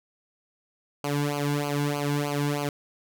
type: tone with flanger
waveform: sawtooth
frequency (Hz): 144.8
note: D3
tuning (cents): -24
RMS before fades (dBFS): -27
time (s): 1.04-2.69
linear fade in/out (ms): 2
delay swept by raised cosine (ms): 0.54 to 1.64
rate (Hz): 3.2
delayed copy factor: -0.95
effects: none